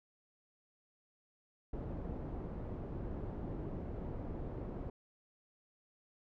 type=low-pass noise; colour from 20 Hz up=pink; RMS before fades=-42 dBFS; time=1.73-4.9 s; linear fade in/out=5 ms; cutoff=520 Hz; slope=12 dB/octave; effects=none